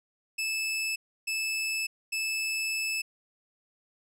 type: tone bursts at uneven times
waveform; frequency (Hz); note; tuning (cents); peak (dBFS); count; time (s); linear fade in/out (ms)
sawtooth; 2618; E7; -13; -25; 3; 0.38-0.96 / 1.27-1.87 / 2.12-3.02; 10
effects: low-pass 12000 Hz 12 dB/octave